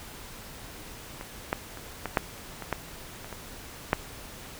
clicks, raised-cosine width 0.5 ms, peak -22 / -10 / -27 / -16 / -6 / -21 / -11 / -26 / -24 / -6 dBFS, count 10, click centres 1.211 / 1.529 / 1.773 / 2.057 / 2.172 / 2.623 / 2.727 / 3.245 / 3.327 / 3.931 s, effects pink hiss -44 dBFS RMS until 4.59 s

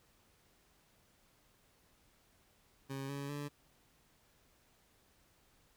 20% pulse tone with pitch steps, 136.2 / 140.52 / 144.97 Hz, C#3 / C#3 / D3, -30 / +24 / -22 cents, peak -35 dBFS, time 2.89-3.49 s, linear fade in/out 20 ms, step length 200 ms, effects pink hiss -70 dBFS RMS until 5.76 s

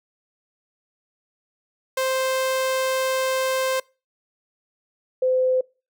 sawtooth / sine tone pair in turn, 523.3 / 513.1 Hz, C5 / C5, 0 / -34 cents, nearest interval unison, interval 34 cents, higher first, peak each -17 dBFS, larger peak neither, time 1.97-3.8 / 5.22-5.61 s, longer first, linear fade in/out 5 ms, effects noise-tail reverb RT60 0.3 s tail -24 dB re dry

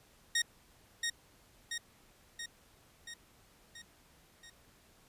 15% pulse tone with echo, 1864.7 Hz, A#6, in tune, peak -22 dBFS, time 0.35-0.42 s, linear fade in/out 5 ms, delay 680 ms, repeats 6, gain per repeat -4 dB, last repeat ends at 4.5 s, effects pink hiss -64 dBFS RMS until 5.08 s + resampled to 32000 Hz

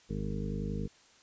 harmonic tone with a mistuned harmonic, 51 Hz, G#1, 31 cents flat, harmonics 1 / 2 / 3 / 4 / 5 / 6 / 8 / 9, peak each -38 / -41 / -38 / -38 / -45 / -46 / -46 / -44 dBFS, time 0.09-0.88 s, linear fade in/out 20 ms, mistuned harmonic 1, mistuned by -36 cents, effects white hiss -61 dBFS RMS until 1.22 s + resampled to 16000 Hz

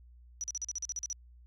sine tone bursts, 5880 Hz, F#8, 12 cents flat, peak -33 dBFS, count 11, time 0.41-1.128 s, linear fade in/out 0 ms, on 28 ms, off 41 ms, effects added 60 Hz sine -53 dBFS peak until 1.46 s

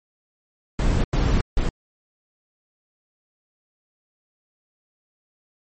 brown noise bursts at uneven times, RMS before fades -19 dBFS, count 3, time 0.79-1.04 / 1.13-1.41 / 1.57-1.69 s, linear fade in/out 2 ms, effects MP3 32 kbps

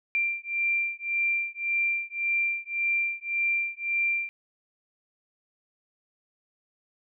sine beating tone pair, 2367 / 2368.8 Hz, D7 / D7, +13 / +14 cents, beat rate 1.8 Hz, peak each -28 dBFS, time 0.15-4.29 s, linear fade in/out 0 ms, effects none

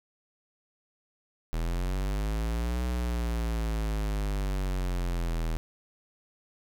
square linear two-way sweep, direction up then down, 39.84 to 61.74 to 39.84 Hz, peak -28 dBFS, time 1.53-5.57 s, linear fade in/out 0 ms, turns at 2.83 s, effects none

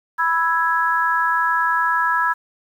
sine chord, E major, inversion second, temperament equal, 987.8 / 1318.5 / 1661.2 Hz, B5 / E6 / G#6, 0 / 0 / 0 cents, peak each -20 / -21 / -20 dBFS, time 0.18-2.34 s, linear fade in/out 20 ms, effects 8-bit

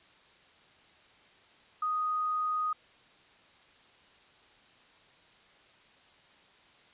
sine tone, 1244.5 Hz, D#6, in tune, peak -28 dBFS, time 1.82-2.73 s, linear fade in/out 5 ms, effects white hiss -60 dBFS RMS until 6.93 s + resampled to 8000 Hz

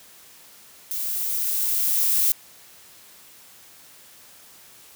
violet noise with level ramp, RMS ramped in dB -28 to -19 dBFS, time 0.91-2.32 s, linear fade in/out 0 ms, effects white hiss -49 dBFS RMS until 4.95 s + high-pass 60 Hz 12 dB/octave

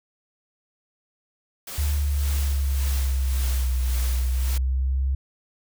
white noise with tremolo, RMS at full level -34 dBFS, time 1.67-4.58 s, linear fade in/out 5 ms, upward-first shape sine, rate 1.8 Hz, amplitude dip 55%
sine exponential two-way sweep, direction down then up, 73.3 to 61.74 to 67 Hz, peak -20 dBFS, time 1.78-5.15 s, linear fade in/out 5 ms, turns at 4 s
effects none

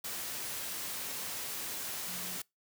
sine tone in noise, 180.8 Hz, F#3, 40 cents flat, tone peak -47 dBFS, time 2.08-2.37 s, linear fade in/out 5 ms, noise white, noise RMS -39 dBFS, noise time 0.04-2.42 s, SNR -11 dB, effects noise-tail reverb RT60 0.2 s tail -25 dB re dry + high-pass 80 Hz 12 dB/octave

